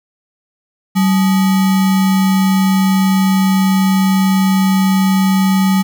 sine tone with sample-and-hold, 190.8 Hz, G3, 47 cents flat, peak -9 dBFS, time 0.95-5.83 s, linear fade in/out 20 ms, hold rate 1050 Hz, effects none

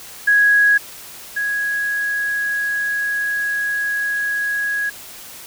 sine tone pair in turn, 1661 / 1661 Hz, G#6 / G#6, 0 / 0 cents, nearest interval unison, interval 0 cents, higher neither, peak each -10 / -18 dBFS, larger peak first, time 0.27-0.78 / 1.36-4.9 s, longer second, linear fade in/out 10 ms, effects white hiss -37 dBFS RMS until 5.46 s

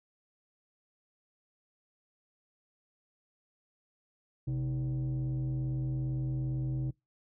sine tone with frequency modulation, 130.81 Hz, C3, in tune, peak -28 dBFS, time 4.47-6.91 s, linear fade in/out 10 ms, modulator 184 Hz, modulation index 0.52, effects noise-tail reverb RT60 0.2 s tail -26 dB re dry + tanh soft clip ceiling -28 dBFS

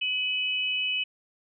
sine tone pair together, 2549 / 2976 Hz, D#7 / F#7, +41 / +9 cents, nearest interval minor third, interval 268 cents, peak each -28 / -28 dBFS, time 0.01-1.04 s, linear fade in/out 10 ms, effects none

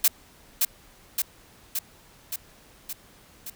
blue noise with echo, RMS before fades -18 dBFS, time 0.04-0.08 s, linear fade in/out 5 ms, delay 570 ms, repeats 6, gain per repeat -3 dB, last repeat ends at 3.5 s, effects pink hiss -54 dBFS RMS until 3.55 s

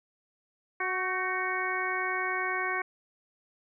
harmonic tone with a mistuned harmonic, 370 Hz, F#4, in tune, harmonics 1 / 2 / 3 / 4 / 5 / 6, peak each -37 / -37 / -34 / -35 / -35 / -34 dBFS, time 0.8-2.82 s, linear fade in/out 5 ms, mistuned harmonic 4, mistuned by +55 cents, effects none

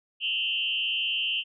sine tone with frequency modulation, 2913 Hz, F#7, 28 cents flat, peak -25 dBFS, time 0.2-1.44 s, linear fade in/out 50 ms, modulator 118 Hz, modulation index 2, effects none

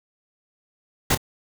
pink noise with echo, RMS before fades -19 dBFS, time 1.1-1.15 s, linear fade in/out 5 ms, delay 26 ms, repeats 1, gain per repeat -11 dB, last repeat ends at 1.176 s, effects none

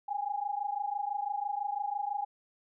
sine tone pair together, 804.6 / 830.6 Hz, G5 / G#5, +45 / 0 cents, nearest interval minor second, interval 55 cents, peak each -34 / -34 dBFS, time 0.08-2.25 s, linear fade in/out 10 ms, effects none

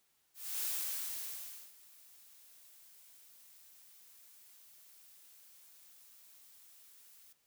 blue noise with ADSR envelope, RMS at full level -36 dBFS, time 0.34-7.33 s, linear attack 280 ms, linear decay 1100 ms, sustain -24 dB, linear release 6 ms, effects white hiss -75 dBFS RMS until 7.46 s

